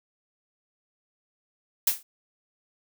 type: noise with exponential decay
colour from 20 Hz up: blue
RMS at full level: -17 dBFS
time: 1.87-2.03 s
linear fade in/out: 5 ms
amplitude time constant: 34 ms
effects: none